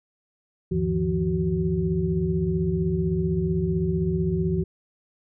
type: tone cluster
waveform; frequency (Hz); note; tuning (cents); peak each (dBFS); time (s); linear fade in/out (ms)
sine; 75.4 / 98.6 / 153.9 / 169.6 / 375.3; D2 / G2 / D#3 / E3 / F#4; +46 / +11 / -19 / +50 / +25; -30 / -32 / -31 / -24 / -27; 0.71-4.64; 10
effects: none